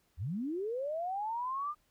sine linear sweep, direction up, 66 to 1221 Hz, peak -33 dBFS, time 0.17-1.75 s, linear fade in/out 50 ms, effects pink hiss -73 dBFS RMS until 1.9 s

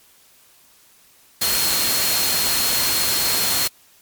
sine tone in noise, 4249 Hz, C8, 26 cents sharp, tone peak -24 dBFS, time 1.41-3.68 s, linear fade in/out 10 ms, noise white, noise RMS -20 dBFS, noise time 1.41-3.68 s, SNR -7 dB, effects white hiss -53 dBFS RMS until 4.01 s + MP3 96 kbps

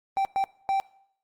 triangle tone bursts at uneven times, 780 Hz, G5, 9 cents flat, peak -20 dBFS, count 3, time 0.17-0.25 / 0.36-0.44 / 0.69-0.8 s, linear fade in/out 0 ms, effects noise-tail reverb RT60 0.7 s tail -21 dB re dry + Opus 32 kbps

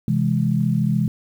sine chord, C augmented, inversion none, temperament equal, 130.81 / 164.81 / 207.7 Hz, C3 / E3 / G#3, 0 / 0 / 0 cents, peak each -21 dBFS, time 0.08-1.08 s, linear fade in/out 2 ms, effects 8-bit

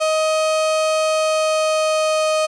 35% pulse tone with pitch glide, 628 to 623.3 Hz, D#5 to D#5, +16 to +3 cents, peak -14 dBFS, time 0-2.47 s, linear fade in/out 20 ms, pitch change -13 cents, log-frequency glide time 1.04-2.36 s, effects resampled to 22050 Hz

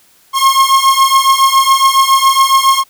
45% pulse beating tone pair, 1073 / 1080.2 Hz, C6 / C#6, +43 / -45 cents, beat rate 7.2 Hz, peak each -10 dBFS, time 0.33-2.84 s, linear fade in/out 50 ms, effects white hiss -49 dBFS RMS until 2.89 s

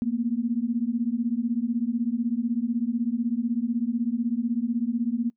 sine beating tone pair, 227 / 243 Hz, A#3 / B3, -46 / -28 cents, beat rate 16 Hz, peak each -26 dBFS, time 0.02-5.3 s, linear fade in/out 0 ms, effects noise-tail reverb RT60 0.1 s tail -23 dB re dry

